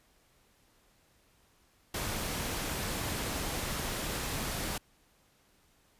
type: noise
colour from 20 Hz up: pink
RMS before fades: -35 dBFS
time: 1.94-4.78 s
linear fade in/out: 5 ms
effects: pink hiss -67 dBFS RMS until 5.99 s + resampled to 32000 Hz